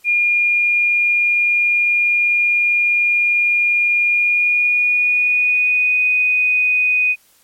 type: tone with pitch glide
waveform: sine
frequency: 2420 to 2489 Hz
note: D#7 to D#7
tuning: -49 to 0 cents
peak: -12 dBFS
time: 0.04-7.16 s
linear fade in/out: 50 ms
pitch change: +49 cents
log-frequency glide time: 4.07-6.01 s
effects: white hiss -54 dBFS RMS until 7.43 s + MP3 64 kbps